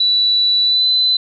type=tone with pitch glide; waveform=sine; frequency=3951 to 4020 Hz; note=B7 to B7; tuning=0 to +30 cents; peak=-11 dBFS; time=0-1.17 s; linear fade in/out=5 ms; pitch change=+30 cents; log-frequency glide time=0.63-0.87 s; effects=none